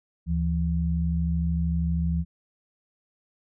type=tone pair together; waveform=sine; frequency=74.5 / 167.6 Hz; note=D2 / E3; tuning=+25 / +29 cents; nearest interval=octave + major second; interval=1404 cents; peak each=-25 / -25 dBFS; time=0.26-2.25 s; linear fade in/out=50 ms; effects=none